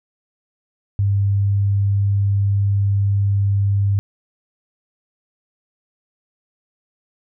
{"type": "tone", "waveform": "sine", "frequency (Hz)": 99.9, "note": "G2", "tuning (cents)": 33, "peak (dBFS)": -14, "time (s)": [0.99, 3.99], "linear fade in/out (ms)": 0, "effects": []}